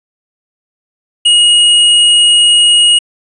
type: tone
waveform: square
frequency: 2882 Hz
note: F#7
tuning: 46 cents flat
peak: -5 dBFS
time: 1.25-2.99 s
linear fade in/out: 10 ms
effects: resampled to 24000 Hz